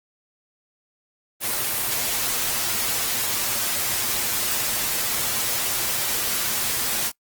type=noise with comb filter; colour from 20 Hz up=white; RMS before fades=-24 dBFS; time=1.4-7.12 s; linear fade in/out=50 ms; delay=8.5 ms; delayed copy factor=+0.5; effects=noise-tail reverb RT60 0.1 s tail -21 dB re dry + Opus 24 kbps